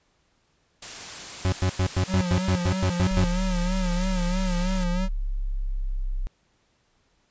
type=noise; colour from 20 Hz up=white; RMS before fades=-37 dBFS; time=0.82-4.84 s; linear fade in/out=5 ms
type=tone bursts; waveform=40% pulse; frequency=92.5 Hz; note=F#2; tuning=in tune; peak=-19 dBFS; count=11; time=1.45-3.242 s; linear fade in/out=0 ms; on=72 ms; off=100 ms
type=tone with vibrato; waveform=square; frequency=182 Hz; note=F#3; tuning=28 cents flat; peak=-26 dBFS; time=2.07-5.09 s; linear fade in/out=50 ms; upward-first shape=sine; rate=3.1 Hz; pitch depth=72 cents each way
type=exponential sweep; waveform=sine; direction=down; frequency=38.89 to 32.27 Hz; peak=-24 dBFS; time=3.11-6.27 s; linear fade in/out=0 ms
effects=pink hiss -67 dBFS RMS until 7.3 s + resampled to 16000 Hz